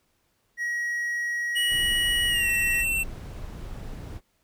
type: tone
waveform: triangle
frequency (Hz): 1904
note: A#6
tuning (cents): +36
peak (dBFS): -24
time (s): 0.57-2.85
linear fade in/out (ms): 50
type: tone with pitch glide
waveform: square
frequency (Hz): 2923 to 2696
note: F#7 to E7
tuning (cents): -22 to +38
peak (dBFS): -24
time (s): 1.55-3.04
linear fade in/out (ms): 20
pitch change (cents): -140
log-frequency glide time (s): 2.29-2.48
type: noise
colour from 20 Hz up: brown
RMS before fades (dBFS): -36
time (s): 1.68-4.21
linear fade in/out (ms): 50
effects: pink hiss -70 dBFS RMS until 4.43 s